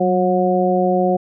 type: harmonic tone with a mistuned harmonic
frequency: 181.6 Hz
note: F#3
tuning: 32 cents flat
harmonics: 1 / 2 / 3 / 4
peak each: -19 / -19 / -19 / -19 dBFS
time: 0-1.17 s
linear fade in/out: 10 ms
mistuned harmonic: 1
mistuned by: +46 cents
effects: none